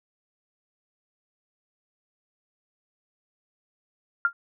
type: tone with exponential decay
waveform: sine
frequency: 1395 Hz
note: F6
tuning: 2 cents flat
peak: -14 dBFS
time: 4.25-4.33 s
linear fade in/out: 1 ms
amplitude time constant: 17 ms
effects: none